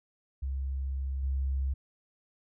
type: tone with level steps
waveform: sine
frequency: 67.2 Hz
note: C2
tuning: 47 cents sharp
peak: -30 / -27 dBFS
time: 0.42-1.74 s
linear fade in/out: 10 ms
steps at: 1.23 s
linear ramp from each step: 5 ms
effects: none